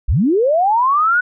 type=linear sweep; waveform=sine; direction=up; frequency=33.61 to 1494 Hz; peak=-11 dBFS; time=0.08-1.21 s; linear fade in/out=10 ms; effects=none